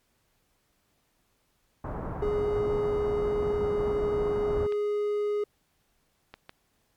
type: low-pass noise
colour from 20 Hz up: pink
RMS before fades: -34 dBFS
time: 1.84-4.67 s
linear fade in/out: 5 ms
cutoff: 1200 Hz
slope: 24 dB/octave
type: tone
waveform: triangle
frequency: 415.3 Hz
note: G#4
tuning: in tune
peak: -23 dBFS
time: 2.22-5.44 s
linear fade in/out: 5 ms
type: clicks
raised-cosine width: 0.3 ms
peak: -26 dBFS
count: 3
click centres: 4.723 / 6.34 / 6.494 s
effects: pink hiss -71 dBFS RMS until 6.96 s + MP3 96 kbps